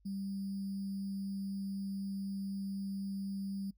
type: tone with sample-and-hold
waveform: sine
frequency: 196 Hz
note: G3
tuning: in tune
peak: -36 dBFS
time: 0.05-3.71 s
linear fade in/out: 10 ms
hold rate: 4900 Hz
effects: noise-tail reverb RT60 0.1 s tail -22 dB re dry + added 50 Hz sine -65 dBFS peak until 3.77 s